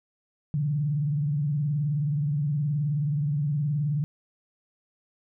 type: tone with vibrato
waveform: sine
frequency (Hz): 146.5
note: D3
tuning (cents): -4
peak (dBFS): -23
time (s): 0.54-4.04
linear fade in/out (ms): 0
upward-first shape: triangle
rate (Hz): 19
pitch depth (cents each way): 150
effects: none

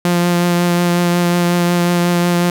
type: tone with vibrato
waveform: sawtooth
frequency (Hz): 174.61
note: F3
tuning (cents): 0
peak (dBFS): -8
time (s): 0.05-2.5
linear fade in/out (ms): 2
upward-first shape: triangle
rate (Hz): 5.5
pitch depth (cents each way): 16
effects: none

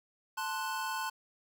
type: chord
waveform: square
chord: F# diminished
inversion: first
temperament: equal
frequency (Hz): 880 / 1046.5 / 1480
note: A5 / C6 / F#6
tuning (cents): 0 / 0 / 0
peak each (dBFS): -38 / -39 / -40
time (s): 0.37-1.1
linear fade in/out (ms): 10
effects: 10-bit

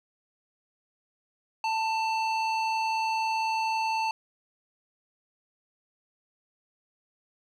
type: tone with low-pass filter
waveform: square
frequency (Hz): 889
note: A5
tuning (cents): +18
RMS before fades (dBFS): -28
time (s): 1.64-4.11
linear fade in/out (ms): 2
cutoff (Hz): 4000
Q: 1.3
effects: 10-bit

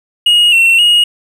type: tone with vibrato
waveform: triangle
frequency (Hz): 2794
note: F7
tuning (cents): 0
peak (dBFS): -4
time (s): 0.26-1.04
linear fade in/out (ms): 5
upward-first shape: square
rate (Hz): 1.9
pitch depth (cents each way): 51
effects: none

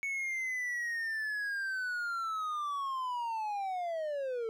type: linear sweep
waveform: triangle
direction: down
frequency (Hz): 2223 to 440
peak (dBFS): -31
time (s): 0.03-4.49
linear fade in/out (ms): 0
effects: none

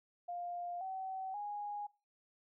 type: tone with pitch steps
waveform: sine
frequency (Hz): 702 / 761.1 / 825.2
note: F5 / F#5 / G#5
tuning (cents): +9 / +49 / -11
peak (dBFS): -39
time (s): 0.28-1.87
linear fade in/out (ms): 10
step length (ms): 530
effects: noise-tail reverb RT60 0.3 s tail -21 dB re dry

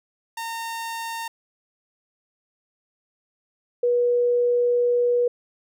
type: tone pair in turn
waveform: sawtooth / sine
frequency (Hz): 915 / 484.7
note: A#5 / B4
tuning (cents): -32 / -32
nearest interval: major seventh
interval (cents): 1100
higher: first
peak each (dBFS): -25 / -17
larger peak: second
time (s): 0.37-1.28 / 3.83-5.28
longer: second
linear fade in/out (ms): 5
effects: none

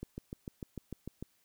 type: click train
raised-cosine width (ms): 3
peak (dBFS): -27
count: 9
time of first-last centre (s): 0.03-1.226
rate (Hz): 6.69
effects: white hiss -72 dBFS RMS until 1.44 s

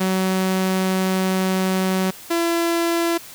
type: tone pair in turn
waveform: sawtooth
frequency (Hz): 188 / 337.5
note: F#3 / E4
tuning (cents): +28 / +41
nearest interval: minor seventh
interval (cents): 1013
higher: second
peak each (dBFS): -14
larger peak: neither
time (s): 0-2.11 / 2.3-3.18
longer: first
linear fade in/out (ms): 10
effects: white hiss -40 dBFS RMS until 3.34 s

